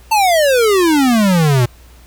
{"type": "exponential sweep", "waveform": "square", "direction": "down", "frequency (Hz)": [906, 117.3], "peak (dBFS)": -10, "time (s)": [0.11, 1.66], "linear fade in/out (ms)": 10, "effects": ["added 60 Hz sine -40 dBFS peak until 2.06 s", "pink hiss -47 dBFS RMS until 2.06 s"]}